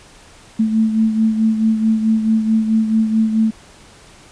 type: beating tone pair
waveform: sine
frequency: 220 / 224.6 Hz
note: A3 / A3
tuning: 0 / +36 cents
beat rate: 4.6 Hz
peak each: -13 / -21 dBFS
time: 0.59-3.51 s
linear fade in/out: 10 ms
effects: pink hiss -44 dBFS RMS until 4.31 s + resampled to 22050 Hz